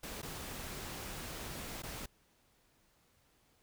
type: noise with dropouts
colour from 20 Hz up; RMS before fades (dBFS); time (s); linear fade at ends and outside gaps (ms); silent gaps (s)
pink; -44; 0.03-2.06; 5; 0.218-0.228 / 1.822-1.833
effects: pink hiss -71 dBFS RMS until 3.62 s